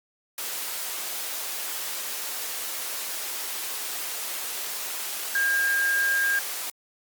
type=tone in noise; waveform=sine; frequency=1612 Hz; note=G6; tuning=48 cents sharp; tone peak=-21 dBFS; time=5.35-6.39 s; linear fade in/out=2 ms; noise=white; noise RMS=-32 dBFS; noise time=0.38-6.7 s; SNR=+8 dB; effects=high-pass 400 Hz 12 dB/octave + Opus 48 kbps